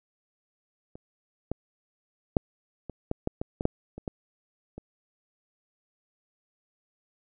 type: clicks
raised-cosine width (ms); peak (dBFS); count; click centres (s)
2; -30 / -16 / -7 / -23 / -14 / -13 / -17 / -17 / -8 / -26 / -18 / -26; 12; 0.955 / 1.516 / 2.368 / 2.897 / 3.114 / 3.274 / 3.415 / 3.609 / 3.654 / 3.98 / 4.078 / 4.78
effects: none